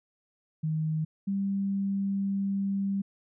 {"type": "tone pair in turn", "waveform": "sine", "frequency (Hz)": [156.9, 196.94], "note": ["D#3", "G3"], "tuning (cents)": [15, 8], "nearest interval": "major third", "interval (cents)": 393, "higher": "second", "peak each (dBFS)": -26, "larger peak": "neither", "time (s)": [[0.63, 1.05], [1.27, 3.02]], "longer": "second", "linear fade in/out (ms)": 10, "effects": []}